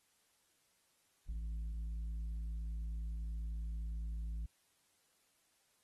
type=tone with tanh clipping; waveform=triangle; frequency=55 Hz; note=A1; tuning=in tune; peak=-39 dBFS; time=1.28-4.46 s; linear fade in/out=5 ms; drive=9 dB; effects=white hiss -75 dBFS RMS until 5.83 s + AAC 32 kbps